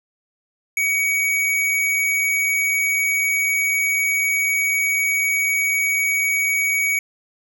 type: tone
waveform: square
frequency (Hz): 2256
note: C#7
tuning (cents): +30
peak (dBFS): -18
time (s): 0.77-6.99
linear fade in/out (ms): 2
effects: none